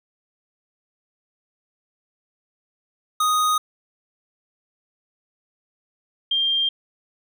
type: tone pair in turn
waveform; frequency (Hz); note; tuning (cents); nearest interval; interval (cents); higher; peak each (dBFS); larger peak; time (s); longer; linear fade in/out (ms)
square / sine; 1244.5 / 3190; D#6 / G7; 0 / +30; octave + major third; 1630; second; -18; neither; 3.2-3.58 / 6.31-6.69; neither; 5
effects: none